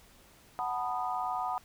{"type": "chord", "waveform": "sine", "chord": "B dominant seventh", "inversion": "second", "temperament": "just", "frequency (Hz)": [740.8, 889, 987.8, 1234.7], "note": ["F#5", "A5", "B5", "D#6"], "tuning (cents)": [2, 18, 0, -14], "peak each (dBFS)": [-34, -39, -36, -37], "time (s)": [0.59, 1.58], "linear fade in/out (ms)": 0, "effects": ["pink hiss -59 dBFS RMS until 1.64 s"]}